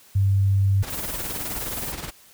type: tone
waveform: sine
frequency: 98 Hz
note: G2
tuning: in tune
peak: -16 dBFS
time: 0.15-0.83 s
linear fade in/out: 10 ms
type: noise with tremolo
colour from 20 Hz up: pink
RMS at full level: -31 dBFS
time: 0.82-2.11 s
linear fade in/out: 20 ms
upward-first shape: sine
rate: 19 Hz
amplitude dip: 60%
type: high-pass noise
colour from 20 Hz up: white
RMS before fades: -32 dBFS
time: 0.9-1.92 s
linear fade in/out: 0 ms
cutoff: 10000 Hz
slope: 12 dB/octave
effects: white hiss -52 dBFS RMS until 2.33 s